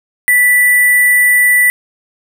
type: tone with sample-and-hold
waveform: sine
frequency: 1972 Hz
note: B6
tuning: 3 cents flat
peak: -6 dBFS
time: 0.28-1.7 s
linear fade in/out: 0 ms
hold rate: 11025 Hz
effects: none